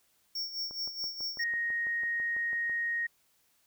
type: tone with tremolo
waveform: square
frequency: 5480 Hz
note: F8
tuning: 34 cents flat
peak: -32 dBFS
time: 0.35-1.44 s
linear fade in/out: 5 ms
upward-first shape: sine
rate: 4.7 Hz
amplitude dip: 70%
type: click train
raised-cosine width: 1 ms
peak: -36 dBFS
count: 13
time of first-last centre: 0.71-2.697 s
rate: 6.04 Hz
type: tone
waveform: sine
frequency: 1870 Hz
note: A#6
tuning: 5 cents sharp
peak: -29 dBFS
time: 1.39-3.07 s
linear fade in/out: 10 ms
effects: white hiss -70 dBFS RMS until 3.66 s